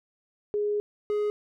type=tone pair in turn; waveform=sine / triangle; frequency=415.3 / 417.6 Hz; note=G#4 / G#4; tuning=0 / +10 cents; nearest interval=unison; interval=10 cents; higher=second; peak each=-24 / -22 dBFS; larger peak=second; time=0.54-0.8 / 1.1-1.3 s; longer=first; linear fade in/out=0 ms; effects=none